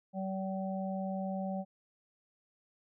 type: harmonic tone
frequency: 191 Hz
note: G3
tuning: 45 cents flat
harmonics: 1 / 3 / 4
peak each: -35 / -40 / -41 dBFS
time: 0.13-1.65 s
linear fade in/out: 50 ms
effects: none